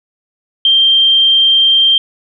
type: tone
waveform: sine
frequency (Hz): 3165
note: G7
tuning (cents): +16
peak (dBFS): -6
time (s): 0.65-1.98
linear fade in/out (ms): 2
effects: none